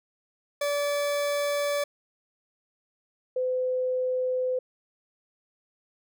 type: tone pair in turn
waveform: 40% pulse / sine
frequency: 577 / 508.7 Hz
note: D5 / C5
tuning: -31 / -49 cents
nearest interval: major second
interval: 218 cents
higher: first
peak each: -24 dBFS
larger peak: neither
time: 0.61-1.84 / 3.36-4.59 s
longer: neither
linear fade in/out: 5 ms
effects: none